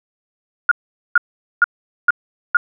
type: tone bursts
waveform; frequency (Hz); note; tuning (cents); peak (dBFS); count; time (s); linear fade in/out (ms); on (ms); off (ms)
sine; 1422; F6; +31; -7; 5; 0.69-2.57; 2; 24; 440
effects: none